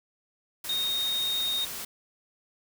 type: tone in noise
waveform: sine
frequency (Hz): 3711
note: A#7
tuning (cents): -9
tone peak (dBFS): -26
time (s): 0.69-1.65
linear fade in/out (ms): 5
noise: white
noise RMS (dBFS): -37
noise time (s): 0.64-1.85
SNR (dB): +8
effects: none